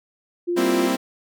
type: tone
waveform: sine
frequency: 349.2 Hz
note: F4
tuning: in tune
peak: -20 dBFS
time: 0.47-0.89 s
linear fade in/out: 20 ms
type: chord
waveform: sawtooth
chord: C dominant seventh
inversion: second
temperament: equal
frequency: 196 / 233.1 / 261.6 / 329.6 Hz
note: G3 / Bb3 / C4 / E4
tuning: 0 / 0 / 0 / 0 cents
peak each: -24 / -24 / -18 / -23 dBFS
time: 0.56-0.97 s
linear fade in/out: 20 ms
effects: none